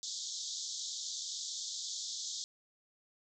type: band-pass noise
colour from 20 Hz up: white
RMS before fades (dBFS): -41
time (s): 0.03-2.44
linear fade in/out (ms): 0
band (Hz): 3400 to 7300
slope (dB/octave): 96
effects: none